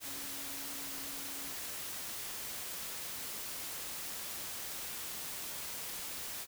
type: tone in noise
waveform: sine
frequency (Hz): 277.2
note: C#4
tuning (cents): 0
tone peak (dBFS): -53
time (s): 0.02-1.55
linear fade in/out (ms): 50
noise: white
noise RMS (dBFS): -42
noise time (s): 0-6.47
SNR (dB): -14
effects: none